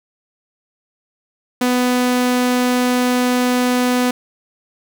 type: tone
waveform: sawtooth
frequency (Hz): 248.7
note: B3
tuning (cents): +12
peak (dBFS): -10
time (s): 1.61-4.11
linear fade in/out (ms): 5
effects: none